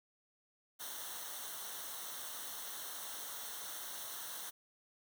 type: noise with comb filter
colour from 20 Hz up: white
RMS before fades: -45 dBFS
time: 0.79-4.51 s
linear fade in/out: 20 ms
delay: 0.41 ms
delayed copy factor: -0.75
effects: none